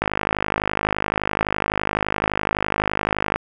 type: click train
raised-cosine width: 0.5 ms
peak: -4 dBFS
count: 174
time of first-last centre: 0.02-3.36 s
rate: 51.8 Hz
effects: none